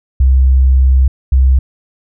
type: tone pair in turn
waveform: sine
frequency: 65.4 / 65.4 Hz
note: C2 / C2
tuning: 0 / 0 cents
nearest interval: unison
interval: 0 cents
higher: neither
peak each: -5 dBFS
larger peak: neither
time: 0.2-1.08 / 1.32-1.59 s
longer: first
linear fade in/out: 5 ms
effects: none